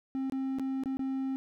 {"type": "tone with dropouts", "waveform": "triangle", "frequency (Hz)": 266.3, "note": "C4", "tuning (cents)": 31, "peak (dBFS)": -28, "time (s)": [0.15, 1.36], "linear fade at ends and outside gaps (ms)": 0, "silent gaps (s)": [[0.298, 0.322], [0.586, 0.596], [0.836, 0.858], [0.97, 0.993]], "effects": []}